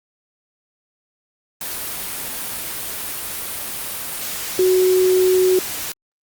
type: tone in noise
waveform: sine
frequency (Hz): 370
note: F#4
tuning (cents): 0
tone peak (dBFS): -12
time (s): 4.59-5.59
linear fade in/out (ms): 2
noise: white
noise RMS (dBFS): -27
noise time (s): 1.61-5.92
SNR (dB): +12
effects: Opus 32 kbps